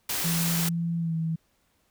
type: noise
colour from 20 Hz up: white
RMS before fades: -29 dBFS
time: 0.09-0.69 s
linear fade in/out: 5 ms
type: tone with pitch glide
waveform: sine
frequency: 168.5 to 162.38 Hz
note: E3 to E3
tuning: +38 to -26 cents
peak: -25 dBFS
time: 0.24-1.36 s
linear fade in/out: 10 ms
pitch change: -64 cents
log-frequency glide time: 0.98-1.15 s
effects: pink hiss -69 dBFS RMS until 1.9 s